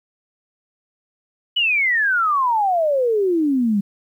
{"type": "exponential sweep", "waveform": "sine", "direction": "down", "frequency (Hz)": [3003, 193.8], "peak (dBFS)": -15, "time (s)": [1.56, 3.81], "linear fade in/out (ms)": 10, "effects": ["9-bit"]}